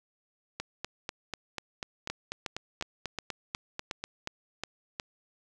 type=two click trains; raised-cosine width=0.2 ms; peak=-17 / -16 dBFS; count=15 / 9; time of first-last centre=0.6-4.04 / 2.1-4.999 s; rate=4.07 / 2.76 Hz; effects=none